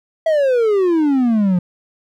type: exponential sweep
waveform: triangle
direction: down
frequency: 659.3 to 173.6 Hz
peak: -10 dBFS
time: 0.26-1.59 s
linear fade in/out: 5 ms
effects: none